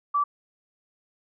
sine tone, 1158 Hz, D6, 25 cents flat, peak -20 dBFS, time 0.14-0.24 s, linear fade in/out 10 ms, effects none

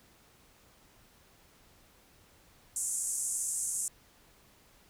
white band-pass noise, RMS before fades -34 dBFS, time 2.76-3.88 s, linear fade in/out 2 ms, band 6800 to 9900 Hz, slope 48 dB/octave, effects pink hiss -62 dBFS RMS until 4.89 s

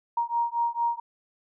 sine beating tone pair, 937 / 941.4 Hz, A#5 / A#5, +9 / +17 cents, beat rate 4.4 Hz, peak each -27 dBFS, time 0.17-1 s, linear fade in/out 5 ms, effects none

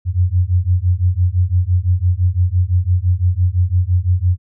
sine beating tone pair, 87.31 / 93.21 Hz, F2 / F#2, 0 / +13 cents, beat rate 5.9 Hz, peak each -15 dBFS, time 0.05-4.38 s, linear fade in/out 50 ms, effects none

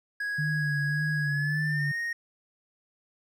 triangle tone with pitch glide, 1659 to 1862.2 Hz, G#6 to A#6, -2 to -2 cents, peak -27 dBFS, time 0.2-2.13 s, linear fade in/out 5 ms, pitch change +200 cents, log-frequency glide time 1.23-1.98 s
sine tone with vibrato, 148.7 Hz, D3, 22 cents sharp, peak -27 dBFS, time 0.38-1.92 s, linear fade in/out 10 ms, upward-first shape sine, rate 1.8 Hz, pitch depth 53 cents each way
effects none

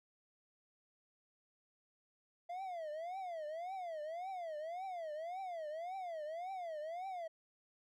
triangle tone with vibrato, 680 Hz, F5, 46 cents flat, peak -39 dBFS, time 2.49-7.28 s, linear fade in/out 10 ms, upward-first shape triangle, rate 1.8 Hz, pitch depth 250 cents each way, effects none

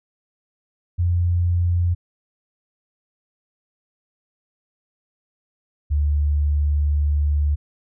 sine tone pair in turn, 87.31 / 73.42 Hz, F2 / D2, 0 / 0 cents, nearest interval minor third, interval 300 cents, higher first, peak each -16 dBFS, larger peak neither, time 0.98-1.95 / 5.9-7.56 s, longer second, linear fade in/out 20 ms, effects none

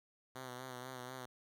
5% pulse tone with vibrato, 127.2 Hz, C3, 48 cents flat, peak -34 dBFS, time 0.35-1.26 s, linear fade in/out 10 ms, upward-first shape sine, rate 4.1 Hz, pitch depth 45 cents each way, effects none

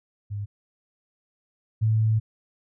sine tone pair in turn, 102.3 / 109.97 Hz, G#2 / A2, -26 / 0 cents, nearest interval minor second, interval 126 cents, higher second, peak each -28 / -18 dBFS, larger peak second, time 0.3-0.46 / 1.81-2.2 s, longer second, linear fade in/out 20 ms, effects none

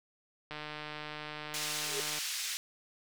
click train, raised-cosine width 0.3 ms, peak -25 dBFS, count 254, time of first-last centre 0.51-2.185 s, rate 151 Hz
white band-pass noise, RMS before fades -37 dBFS, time 1.54-2.57 s, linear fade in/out 0 ms, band 2200 to 6700 Hz, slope 12 dB/octave
triangle tone with exponential growth, 415.3 Hz, G#4, in tune, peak -30 dBFS, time 1.79-2 s, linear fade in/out 0 ms, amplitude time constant 45 ms
effects none

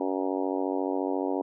harmonic tone, 94.3 Hz, F#2, 33 cents sharp, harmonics 3 / 4 / 5 / 6 / 7 / 8 / 9 / 10, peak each -30 / -32 / -34 / -36 / -37 / -38 / -39 / -40 dBFS, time 0-1.42 s, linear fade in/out 5 ms, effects none

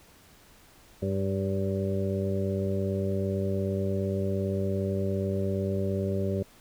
harmonic tone with a mistuned harmonic, 97.4 Hz, G2, 11 cents flat, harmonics 1 / 2 / 3 / 4 / 5 / 6, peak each -30 / -31 / -41 / -32 / -38 / -35 dBFS, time 1.02-6.43 s, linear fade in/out 5 ms, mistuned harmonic 6, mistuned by -25 cents, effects pink hiss -56 dBFS RMS until 6.6 s

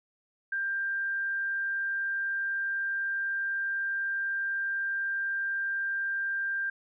sine tone, 1588 Hz, G6, 22 cents sharp, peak -28 dBFS, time 0.52-6.7 s, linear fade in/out 5 ms, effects none

